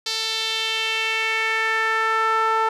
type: tone with band-pass filter sweep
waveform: sawtooth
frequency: 444.5 Hz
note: A4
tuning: 18 cents sharp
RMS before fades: -22 dBFS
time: 0.06-2.69 s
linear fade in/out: 5 ms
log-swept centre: 4500 to 1100 Hz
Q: 2.8
effects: none